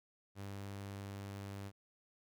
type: tone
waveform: sawtooth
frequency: 99.4 Hz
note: G2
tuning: 25 cents sharp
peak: -40 dBFS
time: 0.35-1.72 s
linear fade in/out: 50 ms
effects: none